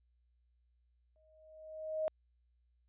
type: tone with exponential growth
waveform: sine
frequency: 627 Hz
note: D#5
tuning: 13 cents sharp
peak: -30 dBFS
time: 1.16-2.08 s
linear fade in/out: 0 ms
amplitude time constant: 200 ms
effects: added 60 Hz sine -70 dBFS peak until 2.88 s + resampled to 8000 Hz

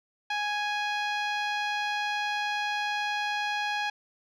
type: tone with low-pass filter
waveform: 10% pulse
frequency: 830.6 Hz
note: G#5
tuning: in tune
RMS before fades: -30 dBFS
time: 0.3-3.9 s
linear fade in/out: 5 ms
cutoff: 3300 Hz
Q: 0.51
effects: none

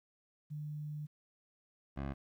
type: tone pair in turn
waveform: sine / 15% pulse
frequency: 150 / 68.85 Hz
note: D3 / C#2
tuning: +37 / -11 cents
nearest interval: octave + minor second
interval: 1348 cents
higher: first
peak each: -39 / -31 dBFS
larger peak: second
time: 0.5-1.07 / 1.96-2.14 s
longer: first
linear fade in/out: 20 ms
effects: low-pass 2000 Hz 12 dB/octave + 12-bit

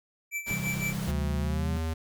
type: tone with tremolo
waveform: square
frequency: 2327 Hz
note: D7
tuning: 17 cents flat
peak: -29 dBFS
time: 0.31-0.95 s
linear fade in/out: 50 ms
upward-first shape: sine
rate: 5.9 Hz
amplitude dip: 80%
type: noise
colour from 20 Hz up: pink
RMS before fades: -39 dBFS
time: 0.46-1.12 s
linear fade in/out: 20 ms
type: chord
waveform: sine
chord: C major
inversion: none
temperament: equal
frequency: 130.81 / 164.81 / 196 Hz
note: C3 / E3 / G3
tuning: 0 / 0 / 0 cents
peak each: -35 dBFS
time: 0.51-1.77 s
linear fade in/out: 0 ms
type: tone with pitch glide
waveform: square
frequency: 73.42 to 80.53 Hz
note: D2 to E2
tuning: 0 to -40 cents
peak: -29 dBFS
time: 1.07-1.94 s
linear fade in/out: 10 ms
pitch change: +160 cents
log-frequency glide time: 1.4-1.7 s
effects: none

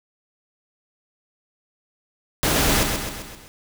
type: noise with echo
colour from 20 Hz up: pink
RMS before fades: -20 dBFS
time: 2.43-2.83 s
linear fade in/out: 0 ms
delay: 130 ms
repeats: 5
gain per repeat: -5 dB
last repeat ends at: 3.48 s
effects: none

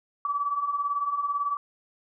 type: beating tone pair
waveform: sine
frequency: 1134 / 1152 Hz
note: C#6 / D6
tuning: +39 / -34 cents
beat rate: 18 Hz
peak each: -32 / -26 dBFS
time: 0.25-1.57 s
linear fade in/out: 2 ms
effects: none

